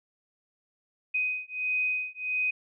sine beating tone pair, 2504 / 2505.5 Hz, D#7 / D#7, +10 / +11 cents, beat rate 1.5 Hz, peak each -30 dBFS, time 1.14-2.51 s, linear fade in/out 10 ms, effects none

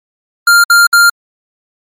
square tone bursts, 1396.9 Hz, F6, in tune, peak -4 dBFS, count 3, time 0.47-1.098 s, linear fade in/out 5 ms, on 170 ms, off 59 ms, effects MP3 64 kbps

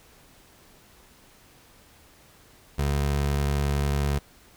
25% pulse tone, 71.1 Hz, C#2, 45 cents sharp, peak -19 dBFS, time 2.78-4.19 s, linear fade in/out 10 ms, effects pink hiss -55 dBFS RMS until 4.56 s

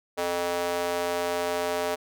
square tone with high-pass filter, 87.31 Hz, F2, in tune, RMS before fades -28 dBFS, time 0.17-1.96 s, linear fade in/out 20 ms, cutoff 530 Hz, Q 2.2, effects none

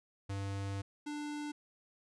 square tone pair in turn, 98.7 / 295.8 Hz, G2 / D4, +12 / +13 cents, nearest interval octave + perfect fifth, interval 1901 cents, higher second, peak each -37 / -39 dBFS, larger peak first, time 0.29-0.82 / 1.06-1.52 s, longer first, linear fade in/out 10 ms, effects resampled to 22050 Hz

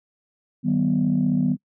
sine chord, Eb augmented, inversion none, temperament equal with one note detuned, 155.56 / 191.74 / 246.9 Hz, Eb3 / G3 / B3, 0 / -38 / 0 cents, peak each -23 / -22 / -20 dBFS, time 0.63-1.57 s, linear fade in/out 50 ms, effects noise-tail reverb RT60 0.1 s tail -26 dB re dry + tanh soft clip ceiling -11 dBFS

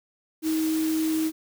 sine tone in noise, 316.8 Hz, D#4, 31 cents sharp, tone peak -22 dBFS, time 0.42-1.32 s, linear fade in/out 50 ms, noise white, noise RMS -36 dBFS, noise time 0.42-1.32 s, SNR +11 dB, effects none

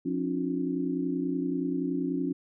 sine tone cluster, 177.2 / 272.8 / 303.3 / 356.4 Hz, F3 / C#4 / D#4 / F4, +25 / -28 / -44 / +35 cents, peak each -35 / -29 / -34 / -35 dBFS, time 0.05-2.33 s, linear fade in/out 10 ms, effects none

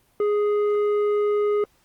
triangle tone with tanh clipping, 415.3 Hz, G#4, in tune, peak -20 dBFS, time 0.2-1.64 s, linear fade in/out 2 ms, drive 12 dB, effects pink hiss -62 dBFS RMS until 1.84 s + Opus 24 kbps

